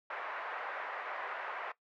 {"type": "band-pass noise", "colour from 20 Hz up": "white", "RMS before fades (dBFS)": -41, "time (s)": [0.1, 1.72], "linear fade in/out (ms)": 5, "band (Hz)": [540, 1800], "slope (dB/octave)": 24, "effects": ["noise-tail reverb RT60 0.1 s tail -17 dB re dry"]}